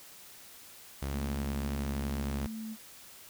sawtooth tone with pitch glide, 69.3 to 68.86 Hz, C#2 to C#2, 0 to -11 cents, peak -29 dBFS, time 1.02-2.47 s, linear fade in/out 5 ms, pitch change -11 cents, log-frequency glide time 1.68-2.26 s
sine tone with vibrato, 220 Hz, A3, in tune, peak -37 dBFS, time 1.11-2.77 s, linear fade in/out 50 ms, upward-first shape sine, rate 2.2 Hz, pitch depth 11 cents each way
effects white hiss -52 dBFS RMS until 3.29 s

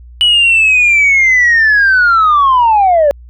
sine linear sweep, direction down, 2960 to 554.4 Hz, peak -4 dBFS, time 0.21-3.11 s, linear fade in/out 0 ms, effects tanh soft clip ceiling -3 dBFS + added 60 Hz sine -32 dBFS peak until 3.29 s

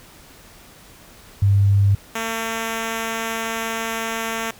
sine / 5% pulse tone pair in turn, 99.7 / 225.8 Hz, G2 / A3, +30 / +45 cents, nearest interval octave + major second, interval 1415 cents, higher second, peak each -12 dBFS, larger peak neither, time 1.42-1.95 / 2.15-4.51 s, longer second, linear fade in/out 5 ms, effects pink hiss -46 dBFS RMS until 4.59 s

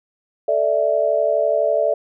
sine chord, A suspended fourth, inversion none, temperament equal, 440 / 587.3 / 659.3 Hz, A4 / D5 / E5, 0 / 0 / 0 cents, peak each -23 / -18 / -19 dBFS, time 0.48-1.94 s, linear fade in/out 5 ms, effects none

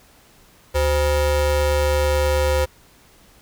square ring-modulated tone, 222.7 Hz, A3, 21 cents sharp, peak -14 dBFS, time 0.74-2.66 s, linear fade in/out 20 ms, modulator 295 Hz, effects pink hiss -52 dBFS RMS until 3.41 s

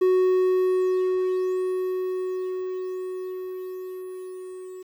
triangle tone with level ramp, 370 Hz, F#4, in tune, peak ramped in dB -14 to -34 dBFS, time 0.01-4.83 s, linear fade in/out 10 ms, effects 9-bit

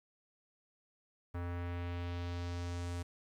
square tone with low-pass filter sweep, 87.31 Hz, F2, in tune, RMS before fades -39 dBFS, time 1.34-3.03 s, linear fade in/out 10 ms, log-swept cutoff 1500 to 9500 Hz, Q 1.3, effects 11-bit

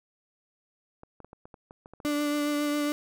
clicks, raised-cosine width 1 ms, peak -32 dBFS, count 11, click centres 1.034 / 1.203 / 1.246 / 1.331 / 1.455 / 1.542 / 1.709 / 1.859 / 1.936 / 2.002 / 2.049 s
35% pulse tone with vibrato, 293.7 Hz, D4, in tune, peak -24 dBFS, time 2.05-2.92 s, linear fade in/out 0 ms, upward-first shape triangle, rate 7.3 Hz, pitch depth 17 cents each way
effects none

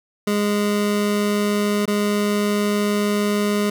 25% pulse tone with dropouts, 206.5 Hz, G#3, 10 cents flat, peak -14 dBFS, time 0.27-3.7 s, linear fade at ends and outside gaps 5 ms, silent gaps 1.856-1.877 s, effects none

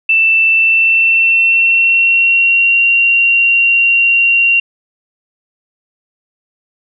sine tone with pitch glide, 2663 to 2757 Hz, E7 to F7, +17 to -23 cents, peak -7 dBFS, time 0.09-4.6 s, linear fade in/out 5 ms, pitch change +60 cents, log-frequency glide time 0.5-2.81 s, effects none

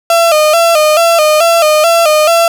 35% pulse tone with vibrato, 642 Hz, E5, 46 cents flat, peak -4 dBFS, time 0.1-2.48 s, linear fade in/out 2 ms, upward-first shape square, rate 2.3 Hz, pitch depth 84 cents each way, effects none

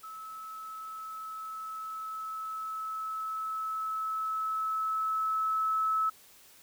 sine tone with level ramp, 1300 Hz, E6, 24 cents flat, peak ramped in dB -41 to -25 dBFS, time 0.03-6.1 s, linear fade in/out 10 ms, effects white hiss -57 dBFS RMS until 6.62 s

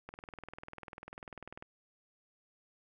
click train, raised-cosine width 0.5 ms, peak -30 dBFS, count 32, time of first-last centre 0.09-1.625 s, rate 20.2 Hz, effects none

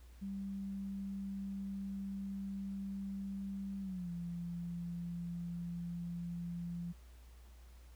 sine tone with pitch glide, 196 to 172.61 Hz, G3 to F3, 0 to -20 cents, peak -39 dBFS, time 0.21-6.93 s, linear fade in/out 20 ms, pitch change -220 cents, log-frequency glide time 3.81-4.1 s, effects added 60 Hz sine -54 dBFS peak until 7.95 s + pink hiss -67 dBFS RMS until 7.95 s

